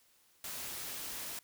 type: noise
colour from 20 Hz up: white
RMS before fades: -42 dBFS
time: 0.44-1.39 s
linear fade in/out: 2 ms
effects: white hiss -68 dBFS RMS until 1.43 s